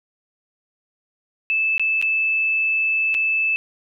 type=tone with dropouts; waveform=sine; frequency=2625 Hz; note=E7; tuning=8 cents flat; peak=-17 dBFS; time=1.5-3.56 s; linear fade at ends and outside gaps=0 ms; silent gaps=1.78-1.796 / 2.015-2.025 / 3.143-3.148 s; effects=none